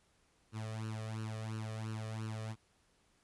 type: tone with flanger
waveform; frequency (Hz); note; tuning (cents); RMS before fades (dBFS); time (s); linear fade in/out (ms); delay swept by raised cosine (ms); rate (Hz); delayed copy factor
sawtooth; 110; A2; 0; -41; 0.52-2.56; 50; 0.7 to 1.7; 2.9; +0.8
effects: pink hiss -72 dBFS RMS until 3.23 s + resampled to 24000 Hz